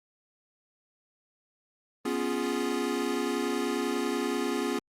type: chord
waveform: square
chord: C# dominant seventh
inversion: third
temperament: equal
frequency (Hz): 246.9 / 277.2 / 349.2 / 415.3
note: B3 / C#4 / E#4 / G#4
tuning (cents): 0 / 0 / 0 / 0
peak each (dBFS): -34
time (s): 2.05-4.79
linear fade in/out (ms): 5
effects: low-pass 12000 Hz 12 dB/octave + Opus 32 kbps